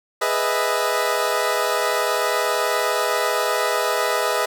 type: chord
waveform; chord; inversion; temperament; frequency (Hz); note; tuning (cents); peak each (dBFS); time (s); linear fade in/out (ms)
20% pulse; E major seventh; first; equal with one note detuned; 415.3 / 493.9 / 619 / 659.3; G#4 / B4 / D#5 / E5; 0 / 0 / -9 / 0; -21 / -19 / -19 / -21; 0.21-4.46; 10
effects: none